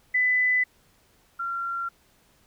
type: tone pair in turn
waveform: sine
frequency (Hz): 2000 / 1374.1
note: B6 / F6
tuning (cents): +21 / -29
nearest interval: tritone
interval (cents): 650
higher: first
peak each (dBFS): -19 / -27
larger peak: first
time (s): 0.14-0.64 / 1.39-1.89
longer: neither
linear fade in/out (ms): 10
effects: pink hiss -62 dBFS RMS until 2.46 s